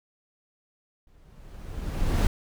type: noise with exponential growth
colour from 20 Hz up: brown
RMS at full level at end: -18 dBFS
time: 1.07-2.27 s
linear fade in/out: 2 ms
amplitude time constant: 260 ms
effects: none